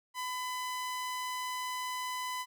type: tone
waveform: sawtooth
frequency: 1005 Hz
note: B5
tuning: 30 cents sharp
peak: -31 dBFS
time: 0.14-2.46 s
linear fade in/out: 50 ms
effects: none